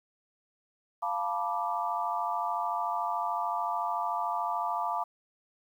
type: chord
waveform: sine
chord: B half-diminished seventh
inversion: second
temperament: equal with one note detuned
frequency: 698.5 / 880 / 973.6 / 1174.7 Hz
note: F5 / A5 / B5 / D6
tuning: 0 / 0 / -25 / 0 cents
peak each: -34 dBFS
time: 1.02-5.04 s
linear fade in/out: 10 ms
effects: 10-bit